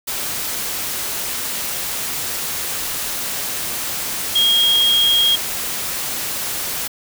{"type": "tone in noise", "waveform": "sine", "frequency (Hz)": 3258, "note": "G#7", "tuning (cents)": -34, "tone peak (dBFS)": -12, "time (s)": [4.35, 5.36], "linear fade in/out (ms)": 10, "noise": "white", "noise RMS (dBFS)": -24, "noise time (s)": [0.07, 6.88], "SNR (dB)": 9, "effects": []}